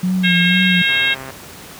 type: tone with vibrato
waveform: sine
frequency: 180 Hz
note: F#3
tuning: 47 cents flat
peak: -14 dBFS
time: 0.03-0.82 s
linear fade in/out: 5 ms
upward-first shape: sine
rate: 2.1 Hz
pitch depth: 59 cents each way
type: harmonic tone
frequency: 539 Hz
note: C#5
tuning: 49 cents flat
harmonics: 3 / 4 / 5 / 6 / 7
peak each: -18 / -19 / -20 / -21 / -21 dBFS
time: 0.23-1.15 s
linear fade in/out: 20 ms
type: click train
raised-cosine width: 0.5 ms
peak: -17 dBFS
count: 56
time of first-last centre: 0.89-1.304 s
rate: 133 Hz
effects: pink hiss -36 dBFS RMS until 1.79 s + high-pass 80 Hz 12 dB/octave